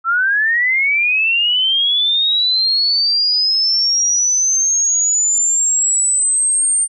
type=linear sweep; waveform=sine; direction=up; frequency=1318.5 to 8820 Hz; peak=-12 dBFS; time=0.04-6.88 s; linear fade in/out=50 ms; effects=none